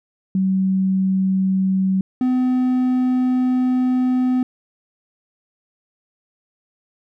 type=tone pair in turn; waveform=sine / triangle; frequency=190 / 253.6 Hz; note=F#3 / B3; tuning=+46 / +46 cents; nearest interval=perfect fourth; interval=500 cents; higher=second; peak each=-15 / -13 dBFS; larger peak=second; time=0.35-2.01 / 2.21-4.43 s; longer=second; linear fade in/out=2 ms; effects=none